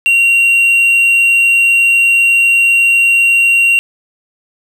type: tone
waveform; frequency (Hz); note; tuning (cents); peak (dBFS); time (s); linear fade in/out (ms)
triangle; 2754; F7; -25; -5; 0.06-3.79; 0
effects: none